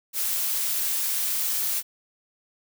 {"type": "noise", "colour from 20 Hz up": "blue", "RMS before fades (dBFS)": -26, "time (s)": [0.13, 1.83], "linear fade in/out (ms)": 50, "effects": []}